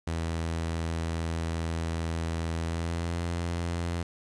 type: tone with pitch glide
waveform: sawtooth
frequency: 82.41 to 85.46 Hz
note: E2 to F2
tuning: 0 to -37 cents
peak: -25 dBFS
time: 0.07-4.03 s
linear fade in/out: 5 ms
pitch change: +63 cents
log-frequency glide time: 2.6-3.19 s
effects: resampled to 22050 Hz + 9-bit